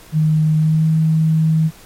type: tone with pitch glide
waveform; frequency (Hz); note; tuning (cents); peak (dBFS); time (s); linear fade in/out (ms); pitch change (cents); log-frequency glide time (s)
sine; 155.56 to 158.83; D#3 to D#3; 0 to +36; -11; 0.12-1.71; 50; +36; 0.57-0.86
effects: pink hiss -43 dBFS RMS until 1.85 s + MP3 64 kbps